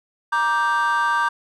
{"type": "chord", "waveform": "triangle", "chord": "G minor", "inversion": "first", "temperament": "just", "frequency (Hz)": [940.8, 1176, 1568], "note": ["Bb5", "D6", "G6"], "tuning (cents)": [16, 2, 0], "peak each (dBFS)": -19, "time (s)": [0.32, 1.29], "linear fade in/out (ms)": 10, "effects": ["tanh soft clip ceiling -11 dBFS"]}